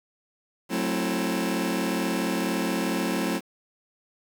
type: chord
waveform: sawtooth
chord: F# half-diminished seventh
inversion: none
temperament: just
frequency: 185 / 222 / 266.4 / 333 Hz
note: F#3 / A3 / C4 / E4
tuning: 0 / +16 / +31 / +18 cents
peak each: -26 dBFS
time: 0.69-3.41 s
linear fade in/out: 50 ms
effects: 8-bit